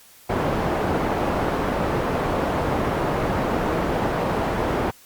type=low-pass noise; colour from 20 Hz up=white; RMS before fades=-23 dBFS; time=0.29-4.91 s; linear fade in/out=10 ms; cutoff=780 Hz; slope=12 dB/octave; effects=white hiss -50 dBFS RMS until 5.05 s + Opus 48 kbps